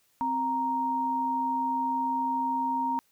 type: tone pair together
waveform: sine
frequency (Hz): 261.8 / 933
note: C4 / A#5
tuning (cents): +1 / +1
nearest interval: octave + minor seventh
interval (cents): 2200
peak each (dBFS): -33 / -26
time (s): 0.21-2.99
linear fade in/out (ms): 0
effects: white hiss -68 dBFS RMS until 3.11 s

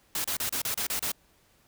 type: noise bursts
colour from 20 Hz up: white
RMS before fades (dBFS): -30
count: 8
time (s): 0.15-1.118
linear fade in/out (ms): 2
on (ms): 93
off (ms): 32
effects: pink hiss -64 dBFS RMS until 1.67 s

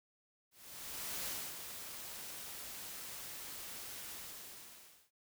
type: noise with ADSR envelope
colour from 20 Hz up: white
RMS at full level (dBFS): -40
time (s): 0.51-5.11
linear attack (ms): 740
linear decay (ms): 300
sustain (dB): -7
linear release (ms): 1000
effects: none

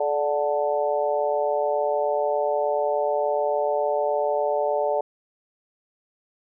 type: harmonic tone with a mistuned harmonic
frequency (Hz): 146.83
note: D3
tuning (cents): 0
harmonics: 3 / 4 / 5 / 6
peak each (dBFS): -27 / -23 / -28 / -29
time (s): 0-5.01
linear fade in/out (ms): 5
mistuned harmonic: 3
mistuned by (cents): -39
effects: none

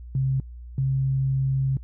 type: tone pair in turn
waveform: sine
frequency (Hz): 133.2 / 134.13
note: C3 / C3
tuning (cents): +31 / +43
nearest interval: unison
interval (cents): 12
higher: second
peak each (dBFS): -20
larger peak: neither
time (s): 0.15-0.4 / 0.78-1.77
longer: second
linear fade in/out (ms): 2
effects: noise-tail reverb RT60 0.1 s tail -24 dB re dry + added 60 Hz sine -37 dBFS peak until 1.83 s

